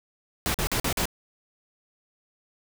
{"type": "noise bursts", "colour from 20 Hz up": "pink", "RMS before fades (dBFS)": -26, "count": 5, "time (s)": [0.46, 1.055], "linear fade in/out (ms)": 0, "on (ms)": 83, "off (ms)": 45, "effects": []}